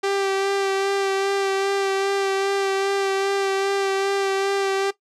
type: tone with vibrato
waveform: sawtooth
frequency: 392 Hz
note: G4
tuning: in tune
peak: -16 dBFS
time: 0.03-4.91 s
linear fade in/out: 10 ms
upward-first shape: sine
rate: 2.5 Hz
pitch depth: 19 cents each way
effects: noise-tail reverb RT60 0.1 s tail -17 dB re dry + low-pass 7000 Hz 12 dB/octave